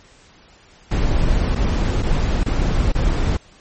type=noise with dropouts; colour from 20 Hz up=brown; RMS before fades=-17 dBFS; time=0.91-3.37 s; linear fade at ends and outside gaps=5 ms; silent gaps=1.549-1.558 / 2.024-2.03 / 2.434-2.46 / 2.92-2.95 s; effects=pink hiss -49 dBFS RMS until 3.6 s + MP3 32 kbps